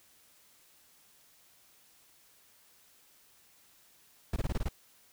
brown noise bursts, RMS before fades -30 dBFS, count 7, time 4.33-4.687 s, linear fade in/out 5 ms, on 33 ms, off 21 ms, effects white hiss -63 dBFS RMS until 5.12 s

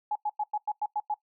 sine tone bursts, 841 Hz, G#5, 22 cents sharp, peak -26 dBFS, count 8, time 0.11-1.142 s, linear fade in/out 5 ms, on 45 ms, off 96 ms, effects noise-tail reverb RT60 0.1 s tail -19 dB re dry

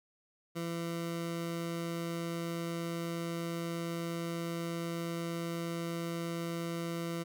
20% pulse tone, 168.4 Hz, E3, 37 cents sharp, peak -30 dBFS, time 0.55-7.24 s, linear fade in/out 20 ms, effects none

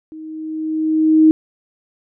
sine tone with level ramp, 314.3 Hz, D#4, 18 cents sharp, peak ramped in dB -31 to -5 dBFS, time 0.12-1.31 s, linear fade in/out 0 ms, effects none

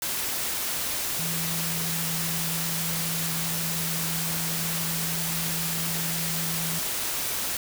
sine tone in noise, 164.81 Hz, E3, in tune, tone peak -32 dBFS, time 1.19-6.79 s, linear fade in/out 2 ms, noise white, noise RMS -29 dBFS, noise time 0.02-7.57 s, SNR -6 dB, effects none

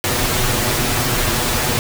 pink noise with comb filter, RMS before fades -18 dBFS, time 0.04-1.79 s, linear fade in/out 0 ms, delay 8.2 ms, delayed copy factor +0.65, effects none

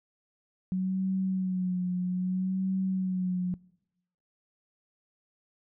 sine tone with vibrato, 185 Hz, F#3, in tune, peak -26 dBFS, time 0.72-3.54 s, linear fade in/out 0 ms, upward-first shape sine, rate 0.62 Hz, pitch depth 44 cents each way, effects noise-tail reverb RT60 0.9 s tail -24 dB re dry

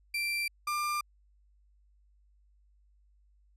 35% pulse tone pair in turn, 2354 / 1194.1 Hz, D7 / D6, +3 / +28 cents, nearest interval octave, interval 1175 cents, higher first, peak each -28 / -28 dBFS, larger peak neither, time 0.14-0.48 / 0.67-1.01 s, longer neither, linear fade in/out 5 ms, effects added 50 Hz sine -62 dBFS peak until 3.56 s + resampled to 32000 Hz

